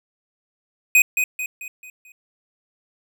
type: tone with echo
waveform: square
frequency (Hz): 2500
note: D#7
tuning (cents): +8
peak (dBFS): -11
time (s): 0.95-1.02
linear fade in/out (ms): 2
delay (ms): 220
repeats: 5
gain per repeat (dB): -7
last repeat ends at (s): 2.12
effects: none